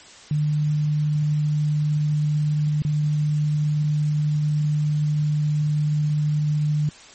sine tone with dropouts, 150 Hz, D3, 37 cents sharp, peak -18 dBFS, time 0.31-6.89 s, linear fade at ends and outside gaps 2 ms, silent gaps 2.821-2.849 s, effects white hiss -45 dBFS RMS until 7.14 s + MP3 32 kbps

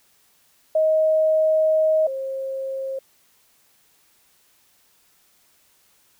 sine tone pair in turn, 629 / 535.1 Hz, D#5 / C5, +19 / +39 cents, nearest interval minor third, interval 280 cents, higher first, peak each -15 / -25 dBFS, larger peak first, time 0.75-2.07 / 2.07-2.99 s, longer first, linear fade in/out 5 ms, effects white hiss -60 dBFS RMS until 6.19 s

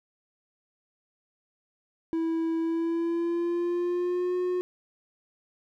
triangle tone with pitch glide, 327.5 to 361.3 Hz, E4 to F#4, -11 to -41 cents, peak -23 dBFS, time 2.13-4.61 s, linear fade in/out 0 ms, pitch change +170 cents, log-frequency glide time 2.59-4.35 s, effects none

